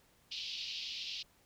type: band-pass noise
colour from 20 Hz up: pink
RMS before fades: -42 dBFS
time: 0.31-1.23 s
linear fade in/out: 10 ms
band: 2700 to 5100 Hz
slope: 48 dB/octave
effects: pink hiss -68 dBFS RMS until 1.45 s